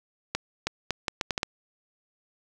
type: accelerating click train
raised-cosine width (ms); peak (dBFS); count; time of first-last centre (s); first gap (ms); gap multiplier
0.2; -9; 8; 0.35-1.431; 320; 0.74
effects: none